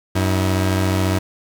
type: tone pair together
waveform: sawtooth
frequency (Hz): 94.25 / 320.8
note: F#2 / E4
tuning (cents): +32 / -47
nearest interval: octave + major sixth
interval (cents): 2121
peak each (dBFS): -13 / -19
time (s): 0.15-1.19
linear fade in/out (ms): 10
effects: none